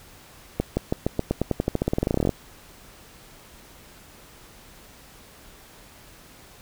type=accelerating click train; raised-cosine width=2 ms; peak=-8 dBFS; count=25; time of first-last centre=0.6-2.292 s; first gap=170 ms; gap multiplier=0.91; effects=pink hiss -49 dBFS RMS until 6.61 s